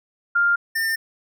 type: tone pair in turn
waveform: sine / square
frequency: 1400 / 1802.5 Hz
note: F6 / A6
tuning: +4 / +41 cents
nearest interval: major third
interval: 437 cents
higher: second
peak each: -15 / -21 dBFS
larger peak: first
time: 0.35-0.56 / 0.75-0.96 s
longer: neither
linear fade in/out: 10 ms
effects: none